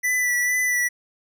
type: tone with vibrato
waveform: square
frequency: 1975.5 Hz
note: B6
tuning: in tune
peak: -20 dBFS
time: 0.03-0.89 s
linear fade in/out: 20 ms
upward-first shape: sine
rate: 2.2 Hz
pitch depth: 24 cents each way
effects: none